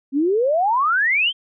sine exponential sweep, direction up, 261.6 to 3230 Hz, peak -15 dBFS, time 0.12-1.33 s, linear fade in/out 50 ms, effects none

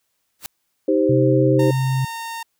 white noise with exponential growth, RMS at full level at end -26 dBFS, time 0.39-0.46 s, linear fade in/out 0 ms, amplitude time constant 15 ms
sine chord, C minor, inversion first, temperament just, 314 / 392.4 / 523.3 Hz, Eb4 / G4 / C5, +16 / +2 / 0 cents, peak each -18 / -19 / -19 dBFS, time 0.88-1.71 s, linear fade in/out 5 ms
sine tone with pitch glide, 130.81 to 132.02 Hz, C3 to C3, 0 to +16 cents, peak -17 dBFS, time 1.09-2.05 s, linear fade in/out 5 ms, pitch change +16 cents, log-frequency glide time 1.24-1.61 s
sawtooth tone, 917 Hz, A#5, 29 cents flat, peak -24 dBFS, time 1.59-2.43 s, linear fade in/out 5 ms
effects white hiss -71 dBFS RMS until 2.59 s

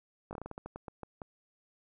slowing click train, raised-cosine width 1 ms, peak -27 dBFS, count 13, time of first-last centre 0.31-1.218 s, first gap 19 ms, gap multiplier 1.23, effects none

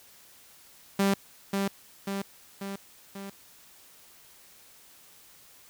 sawtooth tone with echo, 197.1 Hz, G3, 10 cents sharp, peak -18 dBFS, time 0.99-1.14 s, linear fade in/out 5 ms, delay 540 ms, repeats 4, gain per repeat -4 dB, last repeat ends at 3.3 s, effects white hiss -55 dBFS RMS until 5.69 s

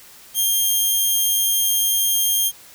5% pulse tone, 3201 Hz, G7, 36 cents sharp, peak -8 dBFS, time 0.34-2.52 s, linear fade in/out 50 ms, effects white hiss -45 dBFS RMS until 2.74 s

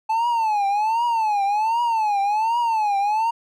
triangle tone with vibrato, 870 Hz, A5, 20 cents flat, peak -16 dBFS, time 0.09-3.31 s, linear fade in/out 10 ms, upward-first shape triangle, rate 1.3 Hz, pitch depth 180 cents each way, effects none

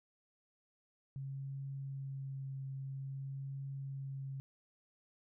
sine tone with vibrato, 136 Hz, C#3, 33 cents flat, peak -40 dBFS, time 1.16-4.4 s, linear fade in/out 0 ms, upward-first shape triangle, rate 0.5 Hz, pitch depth 15 cents each way, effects none

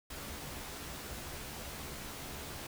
pink noise with comb filter, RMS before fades -44 dBFS, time 0.1-2.67 s, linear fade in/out 5 ms, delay 14 ms, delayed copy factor +0.55, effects none

